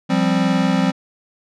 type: chord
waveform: square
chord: F suspended second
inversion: none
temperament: equal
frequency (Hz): 174.61 / 196 / 261.6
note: F3 / G3 / C4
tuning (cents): 0 / 0 / 0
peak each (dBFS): -20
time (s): 0.09-0.92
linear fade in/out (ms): 20
effects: low-pass 5000 Hz 12 dB/octave